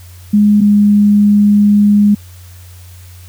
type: tone pair in turn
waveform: sine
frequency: 207.7 / 206 Hz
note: G#3 / G#3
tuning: 0 / -14 cents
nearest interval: unison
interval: 14 cents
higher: first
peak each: -5 dBFS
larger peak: neither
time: 0.33-0.61 / 0.61-2.15 s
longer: second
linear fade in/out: 10 ms
effects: added 90 Hz sine -33 dBFS peak until 3.28 s + white hiss -43 dBFS RMS until 3.28 s